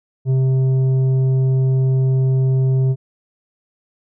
sine tone with tanh clipping, 131.5 Hz, C3, 9 cents sharp, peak -14 dBFS, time 0.25-2.96 s, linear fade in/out 50 ms, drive 7 dB, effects none

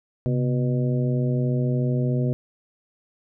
harmonic tone with a mistuned harmonic, 123 Hz, B2, 7 cents flat, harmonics 1 / 2 / 3 / 4 / 5, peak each -21 / -27 / -31 / -33 / -35 dBFS, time 0.26-2.33 s, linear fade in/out 0 ms, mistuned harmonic 1, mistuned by +130 cents, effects none

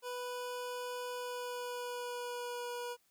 25% pulse tone with pitch glide, 493.9 to 484.3 Hz, B4 to B4, 0 to -34 cents, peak -35 dBFS, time 0.02-2.97 s, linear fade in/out 50 ms, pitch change -34 cents, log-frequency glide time 1.11-2.7 s, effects white hiss -73 dBFS RMS until 3.1 s

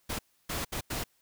pink noise bursts at uneven times, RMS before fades -34 dBFS, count 4, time 0.09-0.19 / 0.49-0.65 / 0.72-0.81 / 0.9-1.04 s, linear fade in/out 10 ms, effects white hiss -70 dBFS RMS until 1.21 s

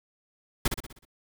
pink noise with echo, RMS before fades -23 dBFS, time 0.65-0.68 s, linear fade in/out 5 ms, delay 62 ms, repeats 6, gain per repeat -6 dB, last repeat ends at 1.052 s, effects none

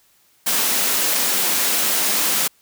white high-pass noise, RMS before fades -19 dBFS, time 0.46-2.48 s, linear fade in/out 10 ms, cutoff 160 Hz, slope 96 dB/octave, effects white hiss -58 dBFS RMS until 2.61 s

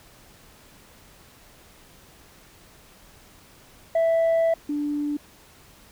sine tone pair in turn, 659.3 / 293.1 Hz, E5 / D4, 0 / -3 cents, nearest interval octave + major second, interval 1403 cents, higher first, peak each -15 / -23 dBFS, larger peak first, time 3.95-4.54 / 4.69-5.17 s, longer first, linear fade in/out 5 ms, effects tanh soft clip ceiling -17 dBFS + pink hiss -52 dBFS RMS until 5.91 s

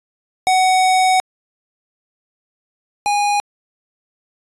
square tone pair in turn, 747 / 821 Hz, F#5 / G#5, +16 / -20 cents, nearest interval major second, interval 164 cents, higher second, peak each -12 / -15 dBFS, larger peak first, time 0.47-1.2 / 3.06-3.4 s, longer first, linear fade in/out 0 ms, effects resampled to 24000 Hz

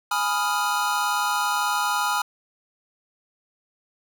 square chord, F half-diminished seventh, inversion first, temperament equal, 830.6 / 987.8 / 1244.5 / 1396.9 Hz, Ab5 / Cb6 / Eb6 / F6, 0 / 0 / 0 / 0 cents, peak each -28 dBFS, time 0.11-2.22 s, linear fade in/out 5 ms, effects none

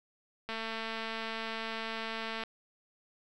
click train, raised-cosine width 0.3 ms, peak -22 dBFS, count 437, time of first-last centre 0.49-2.436 s, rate 224 Hz, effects none

